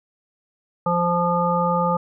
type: harmonic tone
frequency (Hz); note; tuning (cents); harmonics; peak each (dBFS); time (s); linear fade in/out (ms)
174; F3; -6; 1 / 3 / 5 / 7; -23 / -23 / -23 / -23; 0.86-1.97; 5
effects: none